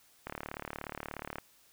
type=click train; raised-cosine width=0.5 ms; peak=-23 dBFS; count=42; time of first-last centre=0.27-1.384 s; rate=36.8 Hz; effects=white hiss -64 dBFS RMS until 1.72 s